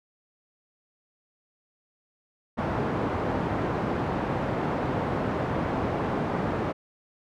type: band-pass noise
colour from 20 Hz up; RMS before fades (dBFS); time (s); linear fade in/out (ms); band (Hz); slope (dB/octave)
pink; -28; 2.57-6.73; 20; 110 to 1100; 12
effects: none